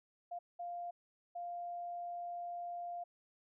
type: tone bursts at uneven times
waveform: sine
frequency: 698.5 Hz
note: F5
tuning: in tune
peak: -40 dBFS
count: 3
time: 0.31-0.39 / 0.59-0.91 / 1.35-3.04 s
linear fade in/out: 10 ms
effects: none